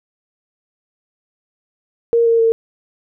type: tone with pitch steps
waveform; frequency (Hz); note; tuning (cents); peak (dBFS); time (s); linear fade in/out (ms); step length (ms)
sine; 466.2 / 460 / 454; A#4 / A#4 / A#4; 0 / -23 / -46; -10; 2.13-2.52; 0; 130
effects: none